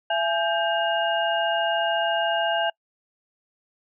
sine tone cluster, 674 / 840 / 1579 / 2845 Hz, E5 / G#5 / G6 / F7, +38 / +19 / +12 / +31 cents, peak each -24 / -27 / -28 / -29 dBFS, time 0.1-2.7 s, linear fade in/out 5 ms, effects noise-tail reverb RT60 0.1 s tail -26 dB re dry

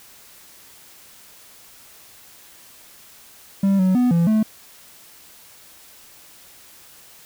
triangle tone with pitch steps, 196.1 / 186.4 / 247.8 / 169.2 / 217.3 Hz, G3 / F#3 / B3 / E3 / A3, +1 / +13 / +6 / +45 / -21 cents, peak -12 dBFS, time 3.63-4.43 s, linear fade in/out 5 ms, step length 160 ms, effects white hiss -47 dBFS RMS until 7.25 s

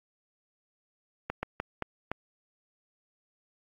slowing click train, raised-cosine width 0.5 ms, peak -16 dBFS, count 5, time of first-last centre 1.3-2.116 s, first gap 130 ms, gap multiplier 1.31, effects AAC 48 kbps

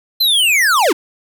square linear sweep, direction down, 4168 to 266.2 Hz, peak -11 dBFS, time 0.2-0.93 s, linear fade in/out 10 ms, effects none

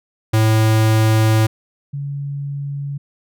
square / sine tone pair in turn, 110 / 141.32 Hz, A2 / C#3, 0 / +34 cents, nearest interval major third, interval 434 cents, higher second, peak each -12 / -22 dBFS, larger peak first, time 0.33-1.47 / 1.93-2.98 s, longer first, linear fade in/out 10 ms, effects none

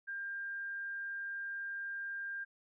sine tone, 1598 Hz, G6, 33 cents sharp, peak -38 dBFS, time 0.07-2.45 s, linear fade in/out 20 ms, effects none

